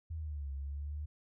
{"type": "exponential two-way sweep", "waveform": "sine", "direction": "down then up", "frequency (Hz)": [82.41, 68.2, 75.6], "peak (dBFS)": -37, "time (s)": [0.1, 1.06], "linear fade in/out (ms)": 10, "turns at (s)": 0.52, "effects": []}